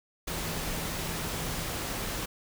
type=tone in noise; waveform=sine; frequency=163.4 Hz; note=E3; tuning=15 cents flat; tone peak=-41 dBFS; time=0.29-1.63 s; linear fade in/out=10 ms; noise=pink; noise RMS=-34 dBFS; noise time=0.27-2.26 s; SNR=-10 dB; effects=none